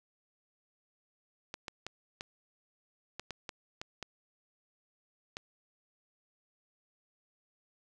clicks, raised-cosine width 0.2 ms, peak -22 dBFS, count 10, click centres 1.541 / 1.682 / 1.866 / 2.209 / 3.196 / 3.307 / 3.492 / 3.815 / 4.027 / 5.369 s, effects none

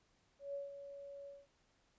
sine tone with ADSR envelope, 562 Hz, C#5, 24 cents sharp, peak -39 dBFS, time 0.39-1.47 s, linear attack 150 ms, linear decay 160 ms, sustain -9 dB, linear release 200 ms, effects pink hiss -75 dBFS RMS until 1.98 s + resampled to 16000 Hz

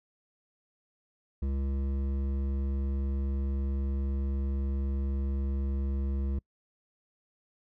sine tone with hard clipping, 68.1 Hz, C#2, 30 cents flat, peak -30 dBFS, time 1.42-6.39 s, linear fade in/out 5 ms, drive 11 dB, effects noise-tail reverb RT60 0.1 s tail -26 dB re dry

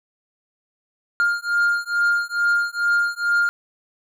triangle beating tone pair, 1406 / 1408.3 Hz, F6 / F6, +11 / +14 cents, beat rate 2.3 Hz, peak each -19 dBFS, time 1.2-3.49 s, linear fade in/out 0 ms, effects none

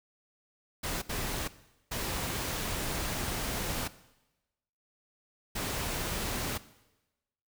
pink noise bursts at uneven times, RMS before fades -34 dBFS, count 4, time 0.83-1.02 / 1.09-1.48 / 1.91-3.88 / 5.55-6.58 s, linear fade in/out 10 ms, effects noise-tail reverb RT60 1.0 s tail -17 dB re dry

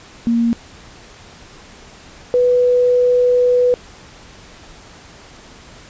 sine tone pair in turn, 233.1 / 493.9 Hz, A#3 / B4, 0 / 0 cents, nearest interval octave + minor second, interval 1300 cents, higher second, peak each -12 / -10 dBFS, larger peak second, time 0.27-0.53 / 2.34-3.74 s, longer second, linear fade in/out 0 ms, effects pink hiss -41 dBFS RMS until 5.89 s + resampled to 16000 Hz

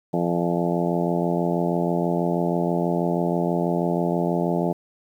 harmonic tone with a mistuned harmonic, 86.2 Hz, F2, 22 cents flat, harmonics 2 / 3 / 4 / 5 / 6 / 7 / 8 / 9 / 10, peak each -24 / -29 / -27 / -29 / -35 / -29 / -30 / -37 / -34 dBFS, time 0.13-4.73 s, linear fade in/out 10 ms, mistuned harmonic 9, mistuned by +30 cents, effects 9-bit

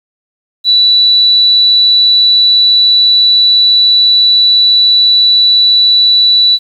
sine tone, 3953 Hz, B7, 1 cent sharp, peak -4 dBFS, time 0.64-6.59 s, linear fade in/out 50 ms, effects 7-bit

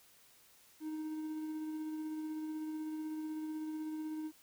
triangle tone with tremolo, 311.1 Hz, D#4, in tune, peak -35 dBFS, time 0.8-4.32 s, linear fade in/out 50 ms, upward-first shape sine, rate 16 Hz, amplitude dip 25%, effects white hiss -64 dBFS RMS until 4.42 s

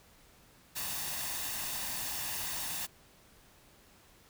white noise with comb filter, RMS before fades -37 dBFS, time 0.75-2.87 s, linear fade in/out 20 ms, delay 1.1 ms, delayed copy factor +0.5, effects pink hiss -61 dBFS RMS until 4.29 s

